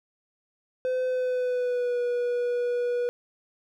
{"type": "tone with pitch glide", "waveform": "triangle", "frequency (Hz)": [510, 485.8], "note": ["C5", "B4"], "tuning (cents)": [-44, -29], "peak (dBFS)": -22, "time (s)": [0.85, 3.09], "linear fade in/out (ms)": 0, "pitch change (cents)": -85, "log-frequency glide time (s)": [1.07, 2], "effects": []}